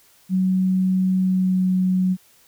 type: tone with pitch glide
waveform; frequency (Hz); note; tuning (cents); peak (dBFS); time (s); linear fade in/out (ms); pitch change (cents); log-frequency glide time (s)
sine; 186.7 to 185.09; F#3 to F#3; +16 to +1; -16; 0.29-2.17; 50; -15; 1.18-1.68
effects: white hiss -55 dBFS RMS until 2.47 s